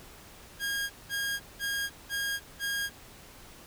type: tone bursts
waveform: sawtooth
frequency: 1627 Hz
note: G#6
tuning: 36 cents flat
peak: -26 dBFS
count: 5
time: 0.59-2.9 s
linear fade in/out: 50 ms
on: 310 ms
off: 190 ms
effects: pink hiss -51 dBFS RMS until 3.66 s